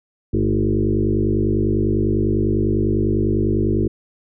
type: tone with frequency modulation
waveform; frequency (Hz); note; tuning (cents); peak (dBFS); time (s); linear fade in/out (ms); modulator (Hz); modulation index
sine; 220; A3; 0; -15; 0.33-3.88; 10; 50; 3.6
effects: none